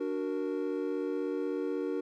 triangle chord, D augmented, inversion none, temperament equal, 293.7 / 370 / 466.2 Hz, D4 / F#4 / A#4, 0 / 0 / 0 cents, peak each -33 dBFS, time 0-2.01 s, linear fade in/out 10 ms, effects none

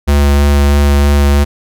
square tone with vibrato, 71.4 Hz, D2, 48 cents flat, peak -7 dBFS, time 0.07-1.45 s, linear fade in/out 20 ms, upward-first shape sine, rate 3.1 Hz, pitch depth 12 cents each way, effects none

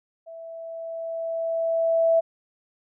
sine tone with level ramp, 659.3 Hz, E5, in tune, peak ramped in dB -38 to -15 dBFS, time 0.26-2.21 s, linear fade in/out 20 ms, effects none

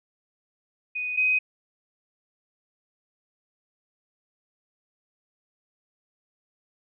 sine tone pair in turn, 2489 / 2512 Hz, D#7 / D#7, 0 / +16 cents, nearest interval unison, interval 16 cents, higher second, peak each -27 / -19 dBFS, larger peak second, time 0.95-1.17 / 1.17-1.39 s, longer neither, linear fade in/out 10 ms, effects none

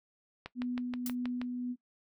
click train, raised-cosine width 0.3 ms, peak -24 dBFS, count 7, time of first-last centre 0.46-1.415 s, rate 6.28 Hz
sine tone with tremolo, 246.9 Hz, B3, in tune, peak -32 dBFS, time 0.55-1.76 s, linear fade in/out 50 ms, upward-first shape sine, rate 1.8 Hz, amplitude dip 25%
blue noise with exponential decay, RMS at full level -34 dBFS, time 1.06-1.15 s, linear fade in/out 2 ms, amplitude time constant 19 ms
effects noise-tail reverb RT60 0.1 s tail -17 dB re dry

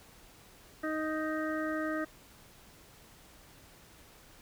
harmonic tone, 311.8 Hz, D#4, 4 cents sharp, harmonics 1 / 2 / 4 / 5 / 6, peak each -34 / -37 / -40 / -41 / -42 dBFS, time 0.83-2.05 s, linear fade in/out 10 ms, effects pink hiss -57 dBFS RMS until 4.41 s

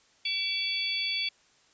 sine tone cluster, 2301 / 2704 / 3416 / 4563 Hz, D7 / E7 / G#7 / C#8, -36 / +43 / +48 / +49 cents, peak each -34 / -37 / -32 / -32 dBFS, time 0.25-1.29 s, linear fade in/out 5 ms, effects white hiss -63 dBFS RMS until 1.73 s + resampled to 16000 Hz

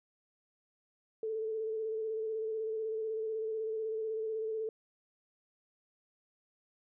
sine tone with vibrato, 440 Hz, A4, in tune, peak -33 dBFS, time 1.23-4.69 s, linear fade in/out 2 ms, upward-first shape square, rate 16 Hz, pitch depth 21 cents each way, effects none

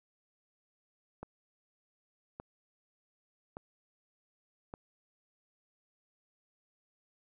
click train, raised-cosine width 1 ms, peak -28 dBFS, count 4, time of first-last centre 1.23-4.739 s, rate 0.855 Hz, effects none

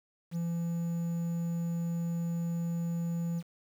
triangle tone with quantisation, 169.2 Hz, E3, 45 cents sharp, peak -28 dBFS, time 0.31-3.43 s, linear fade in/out 50 ms, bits 9, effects none

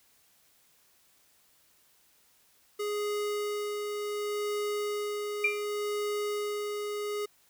square tone with tremolo, 415.3 Hz, G#4, in tune, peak -30 dBFS, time 2.79-7.26 s, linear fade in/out 10 ms, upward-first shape sine, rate 0.68 Hz, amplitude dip 30%
sine tone with exponential decay, 2377 Hz, D7, 20 cents sharp, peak -20 dBFS, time 5.44-5.65 s, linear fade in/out 5 ms, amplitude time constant 44 ms
effects white hiss -65 dBFS RMS until 7.49 s

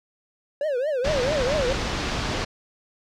triangle tone with vibrato, 550 Hz, C#5, 14 cents flat, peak -20 dBFS, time 0.61-1.73 s, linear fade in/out 2 ms, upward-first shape triangle, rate 4.5 Hz, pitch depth 260 cents each way
pink low-pass noise, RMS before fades -27 dBFS, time 1.04-2.45 s, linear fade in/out 10 ms, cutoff 5800 Hz, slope 24 dB/octave
effects none

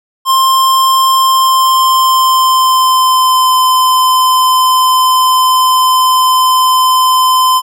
square tone with pitch glide, 1055 to 1027.3 Hz, C6 to C6, +14 to -32 cents, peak -7 dBFS, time 0.25-7.62 s, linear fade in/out 50 ms, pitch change -46 cents, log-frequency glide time 1.15-3.53 s, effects none

